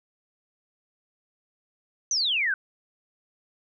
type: exponential sweep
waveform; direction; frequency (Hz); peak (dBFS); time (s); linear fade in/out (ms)
sine; down; 6250 to 1480; -22; 2.11-2.54; 2
effects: none